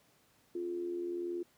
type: tone with amplitude modulation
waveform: sine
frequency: 349.2 Hz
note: F4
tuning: in tune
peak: -32 dBFS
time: 0.55-1.43 s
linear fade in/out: 5 ms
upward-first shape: sine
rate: 81 Hz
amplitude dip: 55%
effects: pink hiss -68 dBFS RMS until 1.57 s + high-pass 100 Hz 12 dB/octave